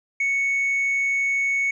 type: tone with tanh clipping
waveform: sine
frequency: 2217 Hz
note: C#7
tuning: in tune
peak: -20 dBFS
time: 0.2-1.71 s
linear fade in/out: 5 ms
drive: 1 dB
effects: none